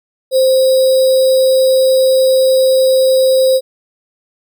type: tone with sample-and-hold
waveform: sine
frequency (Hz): 523.3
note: C5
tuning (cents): 0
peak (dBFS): -7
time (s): 0.31-3.61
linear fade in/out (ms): 50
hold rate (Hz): 4410
effects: none